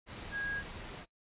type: tone in noise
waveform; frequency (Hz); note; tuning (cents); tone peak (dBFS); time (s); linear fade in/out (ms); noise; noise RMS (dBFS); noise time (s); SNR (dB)
sine; 1643; G#6; -19; -34; 0.31-0.63; 50; pink; -45; 0.06-1.06; +8
effects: noise-tail reverb RT60 0.1 s tail -19 dB re dry + resampled to 8000 Hz

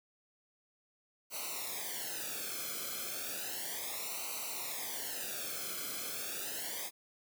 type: noise with flanger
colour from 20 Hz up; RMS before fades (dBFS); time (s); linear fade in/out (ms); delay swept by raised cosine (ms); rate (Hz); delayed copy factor
white; -40; 1.3-6.91; 50; 0.58 to 1.09; 0.33; -0.95
effects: none

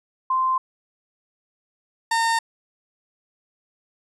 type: tone pair in turn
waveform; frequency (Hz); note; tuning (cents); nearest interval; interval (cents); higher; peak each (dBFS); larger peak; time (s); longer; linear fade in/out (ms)
sine / 30% pulse; 1041 / 913.4; C6 / A#5; -9 / -36; major second; 227; first; -18 / -16; second; 0.3-0.58 / 2.11-2.39; neither; 5
effects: resampled to 24000 Hz

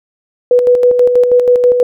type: tone with tremolo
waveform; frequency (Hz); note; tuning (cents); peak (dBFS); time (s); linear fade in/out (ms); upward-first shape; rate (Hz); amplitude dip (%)
sine; 492.3; B4; -6; -4; 0.51-1.83; 2; square; 6.2; 45
effects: none

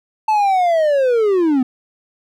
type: linear sweep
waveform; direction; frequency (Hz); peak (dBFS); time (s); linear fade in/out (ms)
triangle; down; 880 to 245.7; -10; 0.28-1.63; 5
effects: none

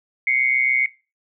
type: tone pair together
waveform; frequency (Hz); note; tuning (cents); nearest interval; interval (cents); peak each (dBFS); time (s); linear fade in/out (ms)
sine; 2093 / 2220; C7 / C#7; 0 / +2; minor second; 102; -19; 0.27-0.86; 2
effects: noise-tail reverb RT60 0.3 s tail -20 dB re dry

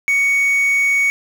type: tone with quantisation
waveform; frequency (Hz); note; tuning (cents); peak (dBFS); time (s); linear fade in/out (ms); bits
triangle; 2231; C#7; +11; -11; 0.08-1.1; 0; 6
effects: none

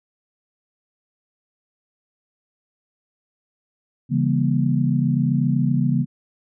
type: chord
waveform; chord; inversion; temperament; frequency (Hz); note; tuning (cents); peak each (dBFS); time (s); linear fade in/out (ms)
sine; C# diminished seventh; none; just; 138.59 / 166.31 / 199.57 / 239.5; C#3 / E3 / G3 / Bb3; 0 / +16 / +31 / +47; -20 / -23 / -25 / -22; 4.09-6.06; 50
effects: none

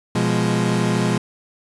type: chord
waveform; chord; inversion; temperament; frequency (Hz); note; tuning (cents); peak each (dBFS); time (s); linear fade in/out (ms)
30% pulse; F diminished; second; equal; 123.47 / 174.61 / 207.7; Cb3 / F3 / Ab3; 0 / 0 / 0; -19; 0.15-1.18; 5
effects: resampled to 24000 Hz

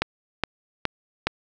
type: click train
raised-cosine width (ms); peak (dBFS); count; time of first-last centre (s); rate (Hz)
0.3; -5; 4; 0.02-1.27; 2.4
effects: none

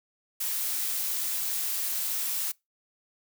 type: noise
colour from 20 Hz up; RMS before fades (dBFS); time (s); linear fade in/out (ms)
blue; -30; 0.4-2.52; 10
effects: noise-tail reverb RT60 0.2 s tail -24 dB re dry

